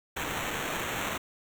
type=noise with sample-and-hold; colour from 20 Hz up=white; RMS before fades=-33 dBFS; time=0.16-1.18 s; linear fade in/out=10 ms; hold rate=4900 Hz; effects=none